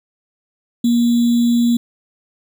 sine tone with sample-and-hold, 236.9 Hz, A#3, 28 cents sharp, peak -11 dBFS, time 0.84-1.77 s, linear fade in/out 5 ms, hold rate 3675 Hz, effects none

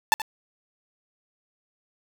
sawtooth tone with echo, 880 Hz, A5, in tune, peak -11 dBFS, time 0.12-0.14 s, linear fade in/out 0 ms, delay 78 ms, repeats 1, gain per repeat -13 dB, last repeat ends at 0.218 s, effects 8-bit

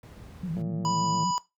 brown noise, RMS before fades -43 dBFS, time 0.03-0.62 s, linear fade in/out 2 ms
sine tone with vibrato, 170.6 Hz, F3, 40 cents flat, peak -28 dBFS, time 0.43-1.31 s, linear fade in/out 5 ms, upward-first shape sine, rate 8.6 Hz, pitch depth 150 cents each way
click train, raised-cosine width 2 ms, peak -26 dBFS, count 76, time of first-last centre 0.57-1.234 s, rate 113 Hz
harmonic tone, 986 Hz, B5, 3 cents flat, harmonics 1 / 3 / 5 / 7, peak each -26 / -42 / -36 / -37 dBFS, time 0.85-1.38 s, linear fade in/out 0 ms
effects noise-tail reverb RT60 0.2 s tail -17 dB re dry + high-pass 60 Hz 12 dB/octave

